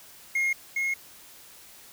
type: tone pair in turn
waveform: triangle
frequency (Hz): 2143 / 2158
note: C7 / C#7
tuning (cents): +41 / -47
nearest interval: unison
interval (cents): 12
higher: second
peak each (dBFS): -21 / -23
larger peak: first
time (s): 0.35-0.53 / 0.76-0.94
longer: neither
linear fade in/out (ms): 5
effects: white hiss -50 dBFS RMS until 1.92 s